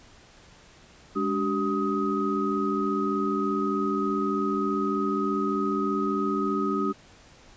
sine tone cluster, 205.1 / 288.4 / 383.4 / 1258 Hz, G#3 / D4 / G4 / D#6, -21 / -31 / -38 / +19 cents, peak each -29 dBFS, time 1.15-6.93 s, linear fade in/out 20 ms, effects pink hiss -53 dBFS RMS until 7.56 s + resampled to 16000 Hz

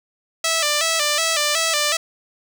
5% pulse tone with vibrato, 622.3 Hz, D#5, in tune, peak -6 dBFS, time 0.44-1.97 s, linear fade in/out 5 ms, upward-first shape square, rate 2.7 Hz, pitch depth 85 cents each way, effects none

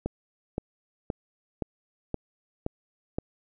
click train, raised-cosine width 2 ms, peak -15 dBFS, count 7, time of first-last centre 0.06-3.185 s, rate 1.92 Hz, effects none

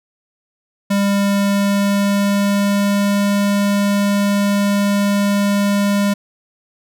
square tone with pitch glide, 200 to 201.9 Hz, G3 to G#3, +35 to -49 cents, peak -14 dBFS, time 0.9-6.14 s, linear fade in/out 10 ms, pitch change +16 cents, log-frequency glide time 1.23-3.29 s, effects none

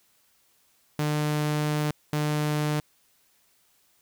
sawtooth tone bursts at uneven times, 150.2 Hz, D3, 39 cents sharp, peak -20 dBFS, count 2, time 0.99-1.91 / 2.13-2.8 s, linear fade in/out 2 ms, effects white hiss -65 dBFS RMS until 4.01 s

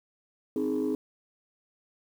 sine chord, Ab major, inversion first, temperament equal with one note detuned, 261.6 / 311.1 / 418.7 Hz, C4 / Eb4 / Ab4, 0 / 0 / +14 cents, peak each -29 dBFS, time 0.56-0.95 s, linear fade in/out 2 ms, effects tanh soft clip ceiling -21 dBFS + 9-bit

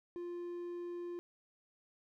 triangle tone, 349.2 Hz, F4, in tune, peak -38 dBFS, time 0.16-1.19 s, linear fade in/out 0 ms, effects none

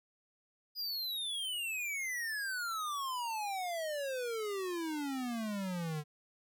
square exponential sweep, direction down, 4978 to 146.83 Hz, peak -36 dBFS, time 0.75-6.04 s, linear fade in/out 50 ms, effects none

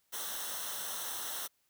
white noise with comb filter, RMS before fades -39 dBFS, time 0.12-1.48 s, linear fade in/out 20 ms, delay 0.42 ms, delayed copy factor -0.75, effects white hiss -75 dBFS RMS until 1.69 s

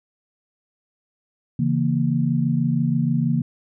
sine chord, A# diminished, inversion first, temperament equal, 138.59 / 164.81 / 233.1 Hz, C#3 / E3 / A#3, 0 / 0 / 0 cents, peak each -22 dBFS, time 1.59-3.42 s, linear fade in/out 5 ms, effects none

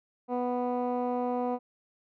15% pulse tone with low-pass filter, 246.9 Hz, B3, in tune, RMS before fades -30 dBFS, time 0.28-1.59 s, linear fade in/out 50 ms, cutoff 820 Hz, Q 1.2, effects none

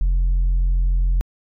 sine tone, 43.65 Hz, F1, in tune, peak -12 dBFS, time 0.01-1.21 s, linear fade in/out 0 ms, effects tanh soft clip ceiling -14 dBFS

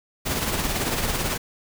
pink noise with tremolo, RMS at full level -23 dBFS, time 0.25-1.38 s, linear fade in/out 20 ms, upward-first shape triangle, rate 18 Hz, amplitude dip 50%, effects none

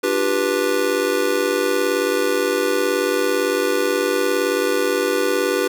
square chord, G dominant seventh, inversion second, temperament just, 294 / 352.8 / 392 / 490 Hz, D4 / F4 / G4 / B4, +2 / +18 / 0 / -14 cents, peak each -27 / -26 / -22 / -22 dBFS, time 0.03-5.68 s, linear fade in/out 10 ms, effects none

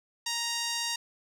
sawtooth tone with band-pass filter, 935 Hz, A#5, 5 cents sharp, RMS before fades -32 dBFS, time 0.26-0.96 s, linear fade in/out 5 ms, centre 5400 Hz, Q 1.2, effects none

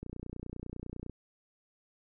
click train, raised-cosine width 3 ms, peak -28 dBFS, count 33, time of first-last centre 0.03-1.097 s, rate 30 Hz, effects none

